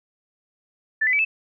sine tone with pitch steps, 1760 / 2010 / 2296 / 2622 Hz, A6 / B6 / D7 / E7, 0 / +30 / -40 / -10 cents, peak -17 dBFS, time 1.01-1.25 s, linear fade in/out 10 ms, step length 60 ms, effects none

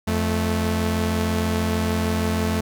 sawtooth tone pair together, 86.3 / 218.6 Hz, F2 / A3, -20 / -11 cents, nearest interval octave + major third, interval 1609 cents, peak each -19 dBFS, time 0.07-2.61 s, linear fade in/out 10 ms, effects none

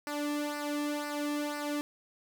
sawtooth tone with flanger, 293.7 Hz, D4, in tune, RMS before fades -34 dBFS, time 0.07-1.81 s, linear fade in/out 0 ms, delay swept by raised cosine 0.29 to 1.39 ms, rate 2 Hz, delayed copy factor -0.7, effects none

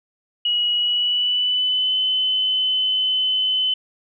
sine tone with pitch glide, 2910 to 3034 Hz, F#7 to F#7, -29 to +43 cents, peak -17 dBFS, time 0.45-3.74 s, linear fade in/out 5 ms, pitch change +72 cents, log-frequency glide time 0.75-1.96 s, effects none

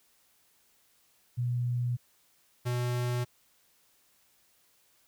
sine / square tone pair in turn, 122.1 / 122.59 Hz, B2 / B2, -19 / -12 cents, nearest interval unison, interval 7 cents, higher second, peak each -27 / -29 dBFS, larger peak first, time 1.37-1.97 / 2.65-3.25 s, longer neither, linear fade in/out 20 ms, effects white hiss -67 dBFS RMS until 5.07 s

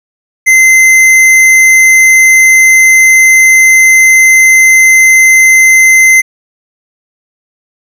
sine tone with hard clipping, 2067 Hz, C7, 22 cents flat, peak -3 dBFS, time 0.46-6.22 s, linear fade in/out 20 ms, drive 12 dB, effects none

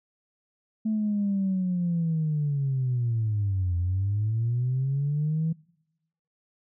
sine linear two-way sweep, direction down then up, 220 to 86.1 to 164.1 Hz, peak -22 dBFS, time 0.85-5.53 s, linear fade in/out 10 ms, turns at 3.77 s, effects noise-tail reverb RT60 0.9 s tail -25 dB re dry + tanh soft clip ceiling -19 dBFS

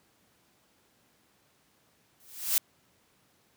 blue noise with exponential growth, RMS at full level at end -22 dBFS, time 2.2-2.58 s, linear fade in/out 1 ms, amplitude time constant 82 ms, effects pink hiss -67 dBFS RMS until 3.56 s + high-pass 100 Hz 12 dB/octave

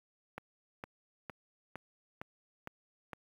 click train, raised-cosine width 0.5 ms, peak -26 dBFS, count 7, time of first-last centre 0.38-3.132 s, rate 2.18 Hz, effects high-pass 60 Hz 12 dB/octave + 9-bit

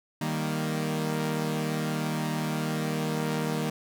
sawtooth chord, Eb major, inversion none, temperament equal, 155.56 / 196 / 233.1 Hz, Eb3 / G3 / Bb3, 0 / 0 / 0 cents, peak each -26 / -31 / -28 dBFS, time 0.21-3.7 s, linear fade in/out 5 ms, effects none

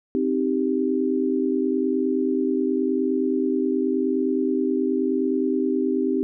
sine chord, C minor, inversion none, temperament equal, 261.6 / 311.1 / 392 Hz, C4 / Eb4 / G4, 0 / 0 / 0 cents, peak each -23 / -25 / -24 dBFS, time 0.15-6.23 s, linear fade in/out 0 ms, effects none

